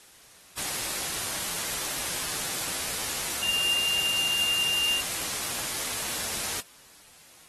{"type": "tone in noise", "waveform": "sine", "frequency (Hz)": 2800, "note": "F7", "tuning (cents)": 4, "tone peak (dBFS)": -24, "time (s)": [3.42, 5.01], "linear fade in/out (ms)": 10, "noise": "white", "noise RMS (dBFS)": -31, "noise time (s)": [0.57, 6.61], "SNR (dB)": 4, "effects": ["white hiss -53 dBFS RMS until 7.48 s", "AAC 32 kbps"]}